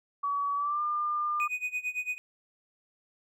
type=tone with pitch glide; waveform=sine; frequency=1136 to 1201.5 Hz; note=C#6 to D6; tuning=+42 to +39 cents; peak=-27 dBFS; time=0.23-1.48 s; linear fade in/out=10 ms; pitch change=+97 cents; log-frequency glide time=0.55-0.82 s
type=tone with tremolo; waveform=triangle; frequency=2489 Hz; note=D#7; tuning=in tune; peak=-26 dBFS; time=1.4-2.18 s; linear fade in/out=0 ms; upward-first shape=sine; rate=8.9 Hz; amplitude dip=90%
effects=none